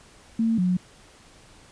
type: tone pair in turn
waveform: sine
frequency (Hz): 226.2 / 181.15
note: A3 / F#3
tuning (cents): +48 / -36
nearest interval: major third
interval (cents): 384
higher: first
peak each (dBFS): -19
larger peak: neither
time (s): 0.39-0.58 / 0.58-0.77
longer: neither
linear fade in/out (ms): 5
effects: pink hiss -52 dBFS RMS until 1.71 s + resampled to 22050 Hz